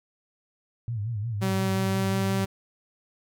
sine tone with vibrato, 110 Hz, A2, in tune, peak -27 dBFS, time 0.88-2.45 s, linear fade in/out 0 ms, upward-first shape sine, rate 5.6 Hz, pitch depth 150 cents each way
sawtooth tone with pitch glide, 191.3 to 193.41 Hz, G3 to G3, -42 to -23 cents, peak -21 dBFS, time 1.41-2.46 s, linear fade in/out 20 ms, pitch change +19 cents, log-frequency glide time 1.75-2.23 s
effects none

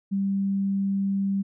sine tone, 196.4 Hz, G3, 4 cents sharp, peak -22 dBFS, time 0.11-1.43 s, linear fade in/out 20 ms, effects none

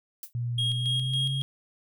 violet noise with exponential decay, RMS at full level -34 dBFS, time 0.23-0.33 s, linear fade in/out 1 ms, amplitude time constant 21 ms
sine tone with pitch glide, 119.8 to 135.25 Hz, A#2 to C#3, +48 to -42 cents, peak -27 dBFS, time 0.35-1.42 s, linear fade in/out 0 ms, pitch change +210 cents, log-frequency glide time 0.66-1.31 s
triangle tone with tremolo, 3265 Hz, G#7, 30 cents flat, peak -24 dBFS, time 0.58-1.42 s, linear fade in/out 5 ms, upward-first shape square, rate 3.6 Hz, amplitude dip 50%
effects none

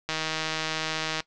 click train, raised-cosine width 0.2 ms, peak -11 dBFS, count 177, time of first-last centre 0.09-1.204 s, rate 158 Hz, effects noise-tail reverb RT60 0.1 s tail -19 dB re dry + low-pass 7000 Hz 12 dB/octave

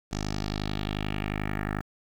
10% pulse tone with low-pass filter sweep, 51.3 Hz, G#1, 21 cents flat, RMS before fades -31 dBFS, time 0.11-1.82 s, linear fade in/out 20 ms, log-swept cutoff 6400 to 1600 Hz, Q 2.9, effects 8-bit

